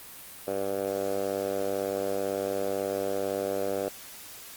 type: tone with band-pass filter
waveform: 10% pulse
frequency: 98 Hz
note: G2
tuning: in tune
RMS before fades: -30 dBFS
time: 0.47-3.89 s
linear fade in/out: 10 ms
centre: 550 Hz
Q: 2.5
effects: white hiss -45 dBFS RMS until 4.56 s + Opus 32 kbps